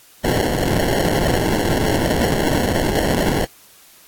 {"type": "noise with sample-and-hold", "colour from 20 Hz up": "blue", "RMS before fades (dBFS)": -18, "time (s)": [0.24, 3.45], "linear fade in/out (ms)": 5, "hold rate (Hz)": 1225, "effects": ["white hiss -48 dBFS RMS until 4.07 s", "AAC 64 kbps"]}